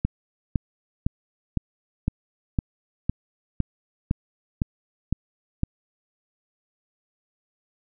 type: click train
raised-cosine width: 5 ms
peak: -9 dBFS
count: 12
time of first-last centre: 0.05-5.634 s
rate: 1.97 Hz
effects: none

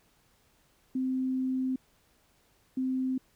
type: tone pair in turn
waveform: sine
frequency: 259.6 / 259.6 Hz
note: C4 / C4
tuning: -13 / -13 cents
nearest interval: unison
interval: 0 cents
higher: neither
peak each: -27 dBFS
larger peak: neither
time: 0.95-1.76 / 2.77-3.18 s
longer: first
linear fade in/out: 5 ms
effects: pink hiss -67 dBFS RMS until 3.35 s

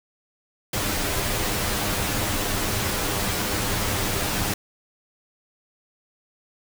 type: noise with comb filter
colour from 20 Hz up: pink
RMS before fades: -25 dBFS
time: 0.73-4.54 s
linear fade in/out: 5 ms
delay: 9.9 ms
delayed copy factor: +0.55
effects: none

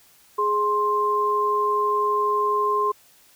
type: tone pair together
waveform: sine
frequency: 417.5 / 1052 Hz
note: G#4 / C6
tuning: +9 / +9 cents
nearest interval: octave + major third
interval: 1600 cents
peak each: -24 / -20 dBFS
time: 0.38-2.92 s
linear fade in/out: 10 ms
effects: white hiss -55 dBFS RMS until 3.35 s

